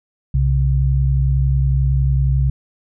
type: tone pair together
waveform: sine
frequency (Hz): 63.72 / 134.7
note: C2 / C#3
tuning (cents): -45 / -49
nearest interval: octave + minor second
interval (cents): 1296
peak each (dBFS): -15 / -16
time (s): 0.34-2.5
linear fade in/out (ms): 5
effects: none